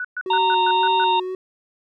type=tone bursts; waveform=sine; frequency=1480 Hz; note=F#6; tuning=in tune; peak=-24 dBFS; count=7; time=0-1.042 s; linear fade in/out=2 ms; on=46 ms; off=120 ms
type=tone with vibrato; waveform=triangle; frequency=372.9 Hz; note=F#4; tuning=14 cents sharp; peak=-23 dBFS; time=0.26-1.35 s; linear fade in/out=2 ms; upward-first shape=sine; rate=1.9 Hz; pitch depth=28 cents each way
type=harmonic tone; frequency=922 Hz; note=A#5; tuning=19 cents flat; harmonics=1 / 3 / 4; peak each=-16 / -29 / -26 dBFS; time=0.3-1.2 s; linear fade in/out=5 ms
effects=none